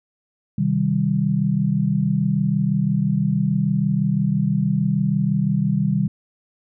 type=chord; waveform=sine; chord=C minor; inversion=none; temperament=just; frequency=130.81 / 156.98 / 196.22 Hz; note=C3 / Eb3 / G3; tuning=0 / +16 / +2 cents; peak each=-23 / -21 / -20 dBFS; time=0.58-6.08 s; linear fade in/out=5 ms; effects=none